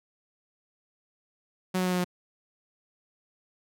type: tone with pitch steps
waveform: sawtooth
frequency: 185 / 183.51 / 182.03 / 180.57 / 179.11 Hz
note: F#3 / F#3 / F#3 / F#3 / F3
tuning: 0 / -14 / -28 / -42 / +44 cents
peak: -21 dBFS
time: 1.74-2.045 s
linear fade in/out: 10 ms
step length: 61 ms
effects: none